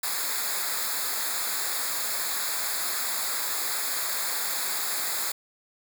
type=noise with comb filter; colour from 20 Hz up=white; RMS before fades=-29 dBFS; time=0.03-5.32 s; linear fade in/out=5 ms; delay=0.34 ms; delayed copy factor=-0.9; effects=none